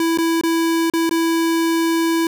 square tone with dropouts, 330 Hz, E4, 2 cents sharp, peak -16 dBFS, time 0-2.27 s, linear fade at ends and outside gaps 2 ms, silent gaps 0.175-0.185 / 0.412-0.435 / 0.9-0.936 / 1.094-1.11 s, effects none

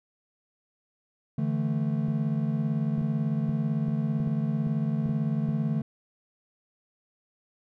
triangle chord, D suspended second, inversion none, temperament equal, 146.83 / 164.81 / 220 Hz, D3 / E3 / A3, 0 / 0 / 0 cents, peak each -26 / -29 / -27 dBFS, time 1.38-5.82 s, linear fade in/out 5 ms
clicks, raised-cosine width 3 ms, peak -27 dBFS, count 11, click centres 2.084 / 2.981 / 3.015 / 3.492 / 3.884 / 4.201 / 4.274 / 4.669 / 5.06 / 5.091 / 5.488 s
effects none

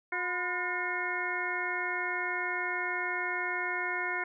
harmonic tone with a mistuned harmonic, 360 Hz, F#4, 47 cents flat, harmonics 1 / 2 / 3 / 4 / 5 / 6, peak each -40 / -40 / -39 / -36 / -36 / -35 dBFS, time 0.12-4.24 s, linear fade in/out 5 ms, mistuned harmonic 3, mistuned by -110 cents, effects none

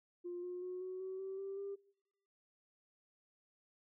sine tone with pitch steps, 352.3 / 358.5 / 364.7 / 371.1 / 377.6 / 384.2 / 390.9 / 397.7 Hz, F4 / F4 / F#4 / F#4 / F#4 / G4 / G4 / G4, +15 / +45 / -25 / +5 / +35 / -35 / -5 / +25 cents, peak -40 dBFS, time 0.24-1.76 s, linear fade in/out 20 ms, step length 190 ms, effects noise-tail reverb RT60 0.9 s tail -25 dB re dry + tanh soft clip ceiling -36 dBFS

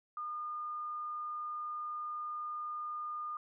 sine tone, 1216 Hz, D#6, 40 cents flat, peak -37 dBFS, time 0.17-3.37 s, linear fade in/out 2 ms, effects none

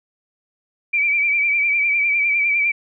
sine tone with vibrato, 2330 Hz, D7, 14 cents flat, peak -15 dBFS, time 0.93-2.72 s, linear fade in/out 10 ms, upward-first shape sine, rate 9.9 Hz, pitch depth 48 cents each way, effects none

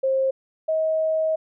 sine tone pair in turn, 532 / 634.7 Hz, C5 / D#5, +29 / +34 cents, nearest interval minor third, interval 305 cents, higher second, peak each -18 / -19 dBFS, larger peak first, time 0.03-0.31 / 0.68-1.36 s, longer second, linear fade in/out 10 ms, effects none

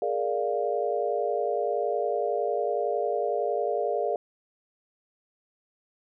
sine chord, Bb dominant seventh, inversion third, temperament equal, 415.3 / 466.2 / 587.3 / 698.5 Hz, Ab4 / Bb4 / D5 / F5, 0 / 0 / 0 / 0 cents, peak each -30 dBFS, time 0.02-4.16 s, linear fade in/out 2 ms, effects none

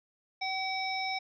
harmonic tone, 762 Hz, G5, 49 cents flat, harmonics 1 / 3 / 5 / 7, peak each -34 / -35 / -41 / -39 dBFS, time 0.41-1.19 s, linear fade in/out 10 ms, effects none

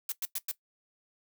blue noise bursts, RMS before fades -33 dBFS, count 4, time 0.09-0.514 s, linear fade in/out 2 ms, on 31 ms, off 100 ms, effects noise-tail reverb RT60 0.1 s tail -17 dB re dry

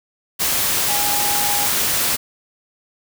sine tone in noise, 822 Hz, G#5, 18 cents flat, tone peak -24 dBFS, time 0.88-1.67 s, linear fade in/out 20 ms, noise white, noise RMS -19 dBFS, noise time 0.39-2.17 s, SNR -8 dB, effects none

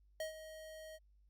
square tone with ADSR envelope, 630 Hz, D#5, 21 cents sharp, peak -38 dBFS, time 0.2-0.99 s, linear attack 3 ms, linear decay 120 ms, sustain -12 dB, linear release 39 ms, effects added 50 Hz sine -65 dBFS peak until 1.29 s + Opus 48 kbps

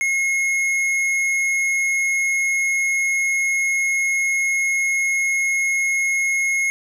sine tone with hard clipping, 2163 Hz, C#7, 43 cents flat, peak -19 dBFS, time 0.01-6.7 s, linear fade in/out 0 ms, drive 9 dB, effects none

